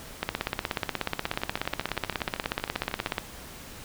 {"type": "two click trains", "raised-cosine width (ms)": 0.3, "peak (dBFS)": [-19, -10], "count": [24, 50], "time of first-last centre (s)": [[1.26, 3.071], [0.23, 3.182]], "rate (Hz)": [12.7, 16.6], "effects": ["pink hiss -44 dBFS RMS until 3.84 s"]}